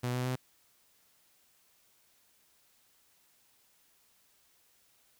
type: tone with pitch steps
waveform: sawtooth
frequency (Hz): 123.47 / 125.56 / 127.68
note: B2 / B2 / C3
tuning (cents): 0 / +29 / -42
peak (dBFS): -27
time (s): 0.03-0.36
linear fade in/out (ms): 10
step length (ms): 110
effects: white hiss -68 dBFS RMS until 5.19 s